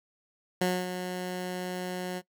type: tone with ADSR envelope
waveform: 15% pulse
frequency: 181.7 Hz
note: F#3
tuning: 31 cents flat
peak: -17 dBFS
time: 0.61-2.22 s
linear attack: 6 ms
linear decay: 240 ms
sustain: -9 dB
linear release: 46 ms
effects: noise-tail reverb RT60 0.1 s tail -21 dB re dry

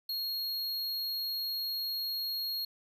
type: tone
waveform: square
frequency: 4285 Hz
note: C8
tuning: 40 cents sharp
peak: -33 dBFS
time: 0.09-2.65 s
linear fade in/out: 5 ms
effects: none

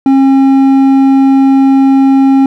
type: tone with hard clipping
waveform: sine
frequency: 270 Hz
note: C#4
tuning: 45 cents flat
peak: -5 dBFS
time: 0.06-2.46 s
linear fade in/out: 2 ms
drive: 6 dB
effects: none

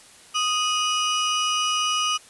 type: tone pair together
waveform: 35% pulse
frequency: 1244 / 2926 Hz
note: D#6 / F#7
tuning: -1 / -20 cents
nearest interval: octave + minor third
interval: 1481 cents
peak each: -22 dBFS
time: 0.34-2.18 s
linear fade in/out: 20 ms
effects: white hiss -49 dBFS RMS until 2.29 s + resampled to 24000 Hz

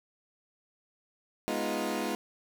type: chord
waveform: 20% pulse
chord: F half-diminished seventh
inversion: first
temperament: equal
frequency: 207.7 / 246.9 / 311.1 / 349.2 Hz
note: Ab3 / Cb4 / Eb4 / F4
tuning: 0 / 0 / 0 / 0 cents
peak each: -31 dBFS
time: 1.48-2.15 s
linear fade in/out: 0 ms
effects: none

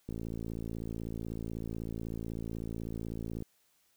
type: click train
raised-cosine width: 3 ms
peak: -26 dBFS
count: 188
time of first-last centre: 0.09-3.423 s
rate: 56.1 Hz
effects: white hiss -71 dBFS RMS until 3.96 s

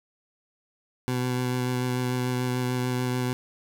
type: tone with vibrato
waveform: 20% pulse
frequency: 125.5 Hz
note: B2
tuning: 28 cents sharp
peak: -20 dBFS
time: 1.08-3.33 s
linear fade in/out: 0 ms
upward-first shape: sine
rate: 6.8 Hz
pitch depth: 14 cents each way
effects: none

